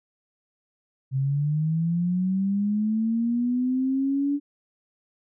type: linear sweep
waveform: sine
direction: up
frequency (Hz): 130.81 to 288.6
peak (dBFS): -21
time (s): 1.11-4.4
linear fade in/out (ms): 50
effects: none